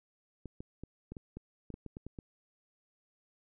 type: clicks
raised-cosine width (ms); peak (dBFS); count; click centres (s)
3; -30; 12; 0.457 / 0.605 / 0.836 / 1.12 / 1.168 / 1.37 / 1.703 / 1.741 / 1.863 / 1.969 / 2.066 / 2.188
effects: none